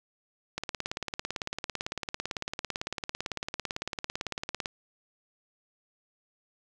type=click train; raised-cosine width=0.2 ms; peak=-15 dBFS; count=74; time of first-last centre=0.58-4.658 s; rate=17.9 Hz; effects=none